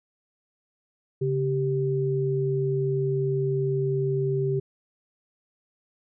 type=tone pair together; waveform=sine; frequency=138.59 / 390.2 Hz; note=C#3 / G4; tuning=0 / -8 cents; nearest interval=octave + tritone; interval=1792 cents; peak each=-25 dBFS; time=1.21-4.6 s; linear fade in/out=10 ms; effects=none